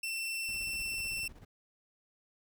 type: tone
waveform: sawtooth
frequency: 2689 Hz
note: E7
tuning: 34 cents sharp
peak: -31 dBFS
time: 0.03-1.28 s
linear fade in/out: 5 ms
type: noise with tremolo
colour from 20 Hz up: brown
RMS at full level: -49 dBFS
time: 0.48-1.45 s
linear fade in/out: 5 ms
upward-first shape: square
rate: 16 Hz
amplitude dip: 60%
effects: none